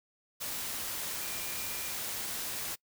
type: tone in noise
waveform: sine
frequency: 2392 Hz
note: D7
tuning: 31 cents sharp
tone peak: -48 dBFS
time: 1.2-1.94 s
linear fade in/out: 20 ms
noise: white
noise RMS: -37 dBFS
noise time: 0.4-2.76 s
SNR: -14 dB
effects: noise-tail reverb RT60 0.1 s tail -24 dB re dry